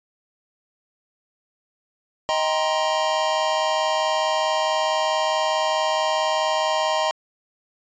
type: chord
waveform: square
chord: C minor seventh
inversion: first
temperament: just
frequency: 627.9 / 784.9 / 941.9 / 1046.5 Hz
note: Eb5 / G5 / Bb5 / C6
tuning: +16 / +2 / +18 / 0 cents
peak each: -24 / -28 / -26 / -28 dBFS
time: 2.29-7.11 s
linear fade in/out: 0 ms
effects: resampled to 16000 Hz